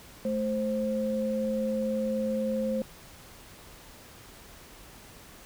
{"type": "tone pair together", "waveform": "sine", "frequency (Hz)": [217.5, 526], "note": ["A3", "C5"], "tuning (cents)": [-20, 9], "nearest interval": "octave + minor third", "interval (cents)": 1529, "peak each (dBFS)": [-29, -29], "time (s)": [0.25, 2.82], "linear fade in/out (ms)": 2, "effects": ["pink hiss -50 dBFS RMS until 5.45 s"]}